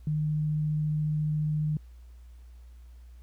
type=tone; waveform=sine; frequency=152.4 Hz; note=D#3; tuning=36 cents flat; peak=-25 dBFS; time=0.07-1.77 s; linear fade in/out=2 ms; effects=added 60 Hz sine -46 dBFS peak until 3.22 s + pink hiss -68 dBFS RMS until 3.22 s